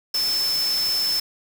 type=tone in noise; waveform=sine; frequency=5274 Hz; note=E8; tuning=in tune; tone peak=-20 dBFS; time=0.14-1.2 s; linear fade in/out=5 ms; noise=white; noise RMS=-31 dBFS; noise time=0.14-1.2 s; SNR=+8 dB; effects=none